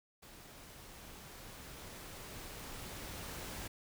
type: noise with level ramp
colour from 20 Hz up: pink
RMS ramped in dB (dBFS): -55 to -44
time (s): 0.22-3.68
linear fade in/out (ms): 10
effects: none